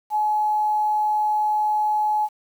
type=tone with quantisation; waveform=sine; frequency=849 Hz; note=G#5; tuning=38 cents sharp; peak=-18 dBFS; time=0.1-2.29 s; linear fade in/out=50 ms; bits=8; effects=none